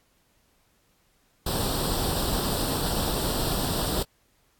pink noise with comb filter, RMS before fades -27 dBFS, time 1.46-4.03 s, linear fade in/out 5 ms, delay 0.23 ms, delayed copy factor +0.75, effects pink hiss -66 dBFS RMS until 4.59 s + AAC 64 kbps

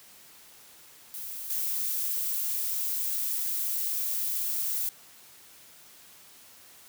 violet noise with level steps, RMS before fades -38 / -30 dBFS, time 1.14-4.89 s, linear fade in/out 0 ms, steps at 1.5 s, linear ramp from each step 2 ms, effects white hiss -53 dBFS RMS until 6.88 s + high-pass 60 Hz 12 dB/octave

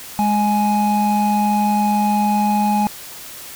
triangle tone pair together, 207.7 / 834.9 Hz, G#3 / G#5, 0 / +9 cents, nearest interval 2 octaves, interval 2409 cents, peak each -15 dBFS, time 0.19-2.87 s, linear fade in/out 0 ms, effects white hiss -35 dBFS RMS until 3.55 s

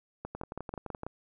two click trains, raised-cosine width 1 ms, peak -24 / -23 dBFS, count 9 / 6, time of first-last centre 0.35-1.034 / 0.25-1.066 s, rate 11.7 / 6.13 Hz, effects none

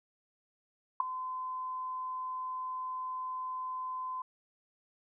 sine tone with ADSR envelope, 1025 Hz, C6, 36 cents flat, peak -20 dBFS, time 1-4.22 s, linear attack 4 ms, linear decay 6 ms, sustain -15 dB, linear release 4 ms, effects none

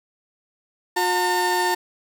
30% pulse tone pair together, 359.4 / 905.6 Hz, F4 / A5, +50 / +50 cents, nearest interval octave + major third, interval 1600 cents, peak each -21 / -18 dBFS, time 0.96-1.75 s, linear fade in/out 10 ms, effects none

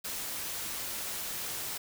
white noise, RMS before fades -37 dBFS, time 0.04-1.78 s, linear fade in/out 10 ms, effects none

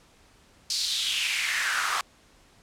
pink noise with high-pass filter sweep, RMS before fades -27 dBFS, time 0.7-2.01 s, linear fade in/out 2 ms, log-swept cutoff 4900 to 1100 Hz, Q 3.9, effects pink hiss -58 dBFS RMS until 2.62 s + low-pass 9000 Hz 12 dB/octave

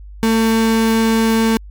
35% pulse tone, 224.4 Hz, A3, 34 cents sharp, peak -10 dBFS, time 0.23-1.57 s, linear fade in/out 0 ms, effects added 50 Hz sine -32 dBFS peak until 1.7 s + MP3 96 kbps

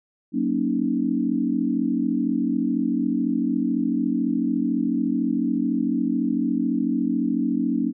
sine chord, D# minor seventh, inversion first, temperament equal, 185 / 233.1 / 277.2 / 311.1 Hz, F#3 / A#3 / C#4 / D#4, 0 / 0 / 0 / 0 cents, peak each -29 / -24 / -24 / -27 dBFS, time 0.32-7.93 s, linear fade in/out 50 ms, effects none

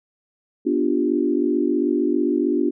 sine chord, G dominant seventh, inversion first, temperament equal, 246.9 / 293.7 / 349.2 / 392 Hz, B3 / D4 / F4 / G4, 0 / 0 / 0 / 0 cents, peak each -24 / -21 / -22 / -26 dBFS, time 0.65-2.71 s, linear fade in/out 20 ms, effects none

